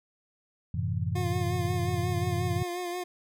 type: chord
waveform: sine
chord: F# half-diminished seventh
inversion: none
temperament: equal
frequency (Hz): 92.5 / 110 / 130.81 / 164.81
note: F#2 / A2 / C3 / E3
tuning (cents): 0 / 0 / 0 / 0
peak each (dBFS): -31 / -32 / -34 / -34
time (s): 0.74-2.63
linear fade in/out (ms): 5
type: tone with vibrato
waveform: 25% pulse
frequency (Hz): 354.8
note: F4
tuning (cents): +27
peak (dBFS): -28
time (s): 1.15-3.04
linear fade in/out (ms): 10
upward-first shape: sine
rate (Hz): 5.6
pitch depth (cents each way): 37
effects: none